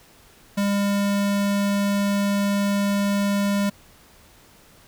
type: tone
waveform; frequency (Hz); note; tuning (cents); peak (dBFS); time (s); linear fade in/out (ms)
square; 201.2; G3; +45; -20; 0.57-3.7; 10
effects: pink hiss -52 dBFS RMS until 4.87 s